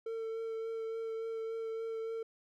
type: tone with vibrato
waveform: triangle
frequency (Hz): 450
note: A4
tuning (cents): +39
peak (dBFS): -34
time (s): 0.06-2.23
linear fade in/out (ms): 5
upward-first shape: sine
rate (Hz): 3.5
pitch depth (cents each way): 13
effects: none